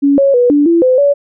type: tone with pitch steps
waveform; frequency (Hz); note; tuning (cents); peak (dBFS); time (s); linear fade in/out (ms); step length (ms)
sine; 281.5 / 552 / 488.6 / 290.7 / 337 / 511 / 569; C#4 / C#5 / B4 / D4 / E4 / C5 / C#5; +27 / -7 / -19 / -18 / +38 / -41 / +45; -6; 0.02-1.14; 20; 160
effects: none